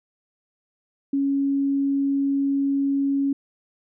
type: tone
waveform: sine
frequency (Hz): 277.2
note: C#4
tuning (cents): 0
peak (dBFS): -19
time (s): 1.13-3.33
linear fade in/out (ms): 5
effects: none